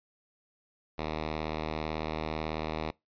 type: tone with pitch glide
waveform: 5% pulse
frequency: 77.78 to 78.28 Hz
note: D#2 to D#2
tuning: 0 to +11 cents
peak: -21 dBFS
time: 0.98-2.91 s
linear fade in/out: 5 ms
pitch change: +11 cents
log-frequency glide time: 1.17-2.24 s
effects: noise-tail reverb RT60 0.2 s tail -24 dB re dry + resampled to 11025 Hz